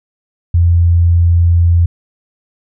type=tone; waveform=sine; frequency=85.6 Hz; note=F2; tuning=34 cents flat; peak=-6 dBFS; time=0.54-1.86 s; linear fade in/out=5 ms; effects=none